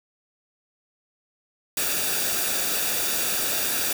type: noise with comb filter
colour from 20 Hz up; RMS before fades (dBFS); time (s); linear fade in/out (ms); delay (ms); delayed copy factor
white; -25; 1.77-3.93; 2; 0.96; -0.55
effects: none